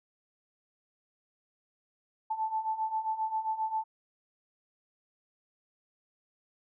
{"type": "beating tone pair", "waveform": "sine", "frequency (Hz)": [873, 880.5], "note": ["A5", "A5"], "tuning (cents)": [-14, 1], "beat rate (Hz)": 7.5, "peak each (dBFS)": [-35, -31], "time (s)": [2.3, 3.84], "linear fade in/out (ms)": 10, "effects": []}